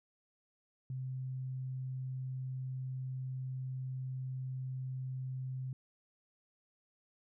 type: tone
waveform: sine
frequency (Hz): 130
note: C3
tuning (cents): -11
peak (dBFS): -37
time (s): 0.9-5.73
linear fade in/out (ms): 2
effects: none